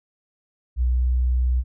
sine tone with pitch glide, 61.74 to 62.31 Hz, B1 to B1, 0 to +16 cents, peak -17 dBFS, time 0.76-1.64 s, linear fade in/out 50 ms, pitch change +16 cents, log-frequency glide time 0.88-1.04 s, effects none

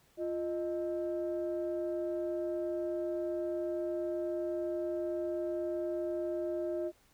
sine tone pair together, 347.7 / 619.5 Hz, F4 / D#5, -8 / -8 cents, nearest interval minor seventh, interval 1000 cents, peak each -33 / -35 dBFS, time 0.17-6.92 s, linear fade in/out 50 ms, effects tanh soft clip ceiling -27 dBFS + pink hiss -67 dBFS RMS until 7.13 s

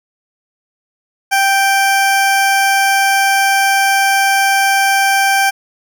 20% pulse tone, 784 Hz, G5, in tune, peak -5 dBFS, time 1.31-5.51 s, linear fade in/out 20 ms, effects none

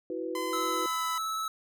sine chord, E suspended second, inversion none, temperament equal with one note detuned, 327.5 / 370 / 493.9 Hz, E4 / F#4 / B4, -11 / 0 / 0 cents, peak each -36 dBFS, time 0.1-0.86 s, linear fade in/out 2 ms
sawtooth tone with pitch glide, 1022 to 999.2 Hz, C6 to B5, -41 to +20 cents, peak -30 dBFS, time 0.35-1.18 s, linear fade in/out 2 ms, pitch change -39 cents, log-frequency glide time 0.6-1.04 s
square tone with vibrato, 1305 Hz, E6, 18 cents flat, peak -31 dBFS, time 0.53-1.48 s, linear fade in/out 2 ms, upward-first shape sine, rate 18 Hz, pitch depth 11 cents each way
effects none

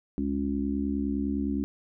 harmonic tone with a mistuned harmonic, 69.8 Hz, C#2, 13 cents sharp, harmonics 1 / 3 / 4 / 5, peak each -35 / -30 / -29 / -38 dBFS, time 0.18-1.64 s, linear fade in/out 0 ms, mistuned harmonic 1, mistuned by -18 cents, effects none

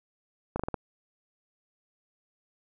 slowing click train, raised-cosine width 1 ms, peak -16 dBFS, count 5, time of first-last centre 0.56-0.743 s, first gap 35 ms, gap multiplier 1.18, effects none

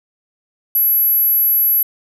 sine tone, 11660 Hz, F#9, 26 cents flat, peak -11 dBFS, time 0.75-1.83 s, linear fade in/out 5 ms, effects none

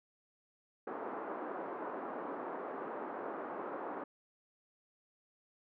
pink band-pass noise, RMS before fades -42 dBFS, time 0.87-4.04 s, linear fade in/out 5 ms, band 290 to 1300 Hz, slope 24 dB/octave, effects none

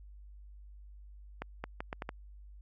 accelerating click train, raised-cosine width 0.5 ms, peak -22 dBFS, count 6, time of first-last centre 1.42-2.091 s, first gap 220 ms, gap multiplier 0.75, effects added 50 Hz sine -49 dBFS peak until 2.61 s + AAC 64 kbps

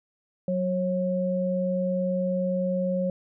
sine tone pair together, 185 / 544.2 Hz, F#3 / C#5, 0 / -32 cents, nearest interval octave + perfect fifth, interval 1868 cents, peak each -26 / -26 dBFS, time 0.48-3.1 s, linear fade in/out 2 ms, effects none

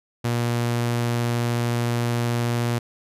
sawtooth tone, 119.1 Hz, A#2, 38 cents sharp, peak -17 dBFS, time 0.24-2.79 s, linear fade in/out 10 ms, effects resampled to 32000 Hz

